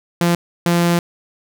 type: tone bursts at uneven times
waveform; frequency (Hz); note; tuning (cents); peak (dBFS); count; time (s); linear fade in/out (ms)
sawtooth; 172.1; F3; -25; -9; 2; 0.21-0.35 / 0.66-0.99; 2
effects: none